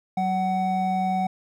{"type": "tone pair together", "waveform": "triangle", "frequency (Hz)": [187.7, 748.2], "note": ["F#3", "F#5"], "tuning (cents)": [25, 19], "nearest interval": "2 octaves", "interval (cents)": 2394, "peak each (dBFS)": [-24, -21], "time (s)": [0.17, 1.27], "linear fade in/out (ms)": 5, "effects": []}